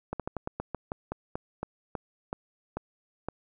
slowing click train, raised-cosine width 1 ms, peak -18 dBFS, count 15, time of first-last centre 0.13-3.286 s, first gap 67 ms, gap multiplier 1.17, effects none

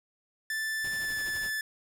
45% pulse tone with pitch glide, 1760 to 1743.8 Hz, A6 to A6, 0 to -16 cents, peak -30 dBFS, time 0.5-1.61 s, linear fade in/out 2 ms, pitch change -16 cents, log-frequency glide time 0.96-1.17 s
pink noise with tremolo, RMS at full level -45 dBFS, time 0.84-1.5 s, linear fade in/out 5 ms, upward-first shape sine, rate 12 Hz, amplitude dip 55%
effects none

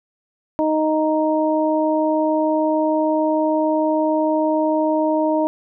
harmonic tone, 311.1 Hz, D#4, in tune, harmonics 1 / 2 / 3, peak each -19 / -19 / -23 dBFS, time 0.59-5.47 s, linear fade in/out 0 ms, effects none

